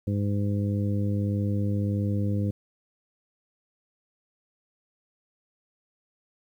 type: harmonic tone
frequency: 101.6 Hz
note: G#2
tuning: 38 cents flat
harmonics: 1 / 2 / 3 / 4 / 5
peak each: -25 / -29 / -34 / -42 / -38 dBFS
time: 0.07-2.51 s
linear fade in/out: 5 ms
effects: 10-bit